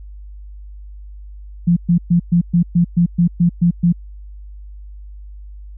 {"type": "tone bursts", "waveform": "sine", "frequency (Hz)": 172.9, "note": "F3", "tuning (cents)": -17, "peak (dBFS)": -9, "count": 11, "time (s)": [1.67, 3.926], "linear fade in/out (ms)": 10, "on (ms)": 96, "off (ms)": 120, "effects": ["added 50 Hz sine -32 dBFS peak until 5.77 s"]}